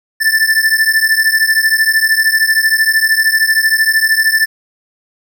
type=beating tone pair; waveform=square; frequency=1760 / 1773 Hz; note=A6 / A6; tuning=0 / +13 cents; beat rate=13 Hz; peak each=-13 dBFS; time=0.2-4.46 s; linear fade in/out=20 ms; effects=none